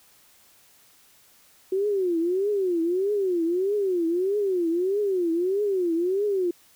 sine tone with vibrato, 370 Hz, F#4, in tune, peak -21 dBFS, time 1.72-6.51 s, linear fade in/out 5 ms, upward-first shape triangle, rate 1.6 Hz, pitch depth 230 cents each way, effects white hiss -57 dBFS RMS until 6.75 s

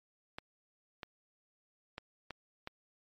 clicks, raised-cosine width 0.3 ms, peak -25 dBFS, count 5, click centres 0.385 / 1.032 / 1.981 / 2.307 / 2.674 s, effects MP3 64 kbps

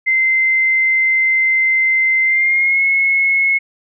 sine tone with pitch glide, 2075 to 2179 Hz, C7 to C#7, -15 to -30 cents, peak -11 dBFS, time 0.06-3.59 s, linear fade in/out 20 ms, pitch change +85 cents, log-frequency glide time 2.24-2.83 s, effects none

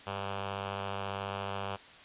5% pulse tone with notch filter, 98.4 Hz, G2, 7 cents sharp, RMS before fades -37 dBFS, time 0.06-1.77 s, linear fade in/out 20 ms, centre 280 Hz, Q 1.1, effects white hiss -52 dBFS RMS until 2.04 s + resampled to 8000 Hz

